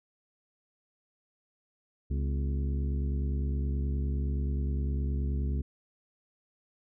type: harmonic tone with a mistuned harmonic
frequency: 69.6 Hz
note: C#2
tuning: 8 cents sharp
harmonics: 1 / 2 / 3 / 4 / 5 / 6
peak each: -28 / -36 / -41 / -42 / -47 / -49 dBFS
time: 2.1-5.62 s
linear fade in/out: 10 ms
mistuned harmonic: 4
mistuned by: -120 cents
effects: none

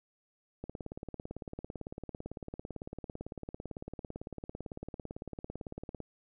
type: click train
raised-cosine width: 2 ms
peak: -27 dBFS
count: 97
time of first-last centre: 0.64-6.003 s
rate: 17.9 Hz
effects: none

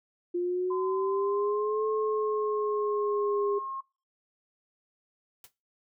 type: exponential two-way sweep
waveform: sine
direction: up then down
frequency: 349.8 to 434.4 to 405.3 Hz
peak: -26 dBFS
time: 0.34-3.59 s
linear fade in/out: 10 ms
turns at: 1.85 s
type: tone with pitch glide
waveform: sine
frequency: 1026 to 1075.1 Hz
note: C6 to C6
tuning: -34 to +47 cents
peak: -33 dBFS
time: 0.7-3.81 s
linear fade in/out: 10 ms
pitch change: +81 cents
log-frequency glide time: 1.07-1.9 s
type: noise with exponential decay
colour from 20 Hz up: white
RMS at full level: -44 dBFS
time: 5.44-5.52 s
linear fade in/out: 2 ms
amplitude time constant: 16 ms
effects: noise-tail reverb RT60 0.3 s tail -21 dB re dry

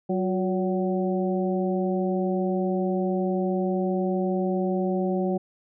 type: harmonic tone with a mistuned harmonic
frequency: 187.9 Hz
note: F#3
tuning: 27 cents sharp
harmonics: 1 / 2 / 3 / 4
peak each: -25 / -27 / -31 / -33 dBFS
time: 0.09-5.38 s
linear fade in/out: 10 ms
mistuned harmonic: 2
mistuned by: -59 cents
effects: none

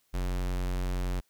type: tone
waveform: square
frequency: 45.34 Hz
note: F#1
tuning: 34 cents flat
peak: -29 dBFS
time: 0.13-1.21 s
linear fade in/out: 20 ms
effects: white hiss -71 dBFS RMS until 1.29 s

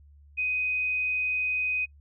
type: tone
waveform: sine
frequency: 2504 Hz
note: D#7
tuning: 10 cents sharp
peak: -25 dBFS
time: 0.37-1.86 s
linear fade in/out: 20 ms
effects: noise-tail reverb RT60 0.1 s tail -25 dB re dry + added 72 Hz sine -51 dBFS peak until 2 s

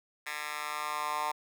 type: tone with high-pass filter sweep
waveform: 10% pulse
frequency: 150 Hz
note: D3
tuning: 37 cents sharp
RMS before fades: -35 dBFS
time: 0.26-1.32 s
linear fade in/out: 10 ms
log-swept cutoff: 1600 to 950 Hz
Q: 4
effects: none

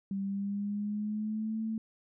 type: tone with pitch glide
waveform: sine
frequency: 196 to 221.3 Hz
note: G3 to A3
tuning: 0 to +10 cents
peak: -31 dBFS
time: 0.11-1.78 s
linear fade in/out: 2 ms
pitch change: +210 cents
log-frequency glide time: 0.22-1.61 s
effects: none

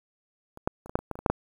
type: clicks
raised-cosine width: 1 ms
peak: -30 / -10 / -30 / -24 / -7 / -23 / -17 / -25 / -25 / -7 / -8 dBFS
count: 11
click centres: 0.574 / 0.675 / 0.86 / 0.895 / 0.955 / 0.99 / 1.113 / 1.155 / 1.19 / 1.262 / 1.3 s
effects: 8-bit

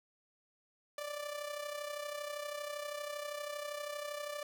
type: tone with amplitude modulation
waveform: sawtooth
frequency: 587.3 Hz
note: D5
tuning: in tune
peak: -33 dBFS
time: 0.98-4.43 s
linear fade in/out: 2 ms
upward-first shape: sine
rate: 32.6 Hz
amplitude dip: 60%
effects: none

